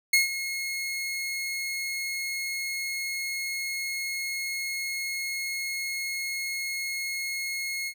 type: tone with ADSR envelope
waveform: sawtooth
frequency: 2163 Hz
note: C#7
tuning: 43 cents flat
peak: -13 dBFS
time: 0.13-7.94 s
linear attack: 6 ms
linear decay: 140 ms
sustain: -13 dB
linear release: 68 ms
effects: none